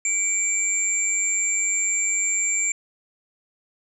sine tone pair together, 2306 / 7298 Hz, D7 / A#8, -32 / -38 cents, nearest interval octave + minor sixth, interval 1994 cents, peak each -26 / -21 dBFS, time 0.05-2.72 s, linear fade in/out 2 ms, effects none

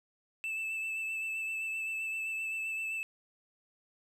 triangle tone with vibrato, 2637 Hz, E7, in tune, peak -32 dBFS, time 0.44-3.03 s, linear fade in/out 0 ms, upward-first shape sine, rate 7.7 Hz, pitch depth 18 cents each way, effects none

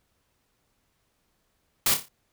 white noise with echo, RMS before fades -22 dBFS, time 1.86-1.94 s, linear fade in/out 2 ms, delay 29 ms, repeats 5, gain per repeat -7 dB, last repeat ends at 2.085 s, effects pink hiss -72 dBFS RMS until 2.32 s

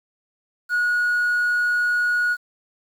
triangle tone, 1453 Hz, F#6, 32 cents flat, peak -15 dBFS, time 0.69-2.37 s, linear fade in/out 50 ms, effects tanh soft clip ceiling -13 dBFS + 8-bit

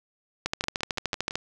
two click trains, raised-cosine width 0.2 ms, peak -9 / -16 dBFS, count 13 / 5, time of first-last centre 0.46-1.356 / 0.64-1.309 s, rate 13.4 / 5.98 Hz, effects none

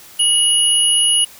sine tone pair together, 2915 / 10388 Hz, F#7 / E9, -26 / -26 cents, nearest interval octave + minor seventh, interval 2200 cents, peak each -14 dBFS, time 0.19-1.25 s, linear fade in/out 10 ms, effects white hiss -41 dBFS RMS until 1.39 s

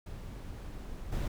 brown noise with level steps, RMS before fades -42 / -33 dBFS, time 0.06-1.28 s, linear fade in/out 5 ms, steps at 1.12 s, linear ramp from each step 5 ms, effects none

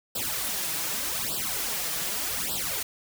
white noise with flanger, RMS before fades -30 dBFS, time 0.15-2.83 s, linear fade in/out 5 ms, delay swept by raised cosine 0.23 to 6.23 ms, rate 0.84 Hz, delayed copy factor +1, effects none

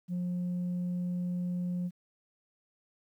sine tone, 178 Hz, F3, 33 cents sharp, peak -28 dBFS, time 0.08-1.91 s, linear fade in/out 50 ms, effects tanh soft clip ceiling -29 dBFS + 11-bit

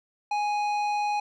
sine tone with tanh clipping, 830.6 Hz, G#5, in tune, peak -26 dBFS, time 0.31-1.2 s, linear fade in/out 5 ms, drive 12 dB, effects none

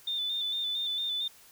sine tone with vibrato, 3560 Hz, A7, 20 cents sharp, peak -29 dBFS, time 0.07-1.28 s, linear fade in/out 5 ms, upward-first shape square, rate 4.4 Hz, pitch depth 31 cents each way, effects white hiss -56 dBFS RMS until 1.51 s

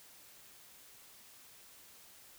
silence, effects white hiss -58 dBFS RMS until 2.38 s

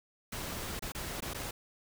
pink noise with dropouts, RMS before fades -39 dBFS, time 0.32-1.51 s, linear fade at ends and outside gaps 5 ms, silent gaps 0.794-0.822 / 0.921-0.948 / 1.205-1.222 / 1.336-1.345 s, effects none

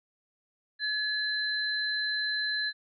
sine tone pair together, 1707 / 4060 Hz, G#6 / B7, +47 / +47 cents, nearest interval octave + minor third, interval 1500 cents, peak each -30 / -31 dBFS, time 0.79-2.73 s, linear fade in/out 50 ms, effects none

